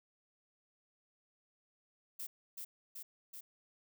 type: noise with echo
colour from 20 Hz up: violet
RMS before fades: -43 dBFS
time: 2.19-2.27 s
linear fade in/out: 10 ms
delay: 380 ms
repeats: 3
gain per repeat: -2 dB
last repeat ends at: 3.41 s
effects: none